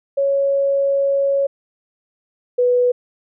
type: tone pair in turn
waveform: sine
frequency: 554.4 / 492.8 Hz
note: C#5 / B4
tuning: 0 / -4 cents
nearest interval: major second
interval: 204 cents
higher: first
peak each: -14 / -12 dBFS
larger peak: second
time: 0.17-1.47 / 2.58-2.92 s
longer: first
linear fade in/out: 10 ms
effects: none